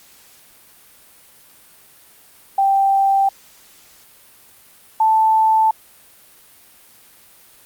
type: tone pair in turn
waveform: sine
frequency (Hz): 784 / 880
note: G5 / A5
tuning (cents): 0 / 0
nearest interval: major second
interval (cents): 200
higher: second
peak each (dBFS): -12 / -11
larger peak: second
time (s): 2.58-3.29 / 5-5.71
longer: neither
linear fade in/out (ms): 5
effects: white hiss -48 dBFS RMS until 7.65 s + Opus 48 kbps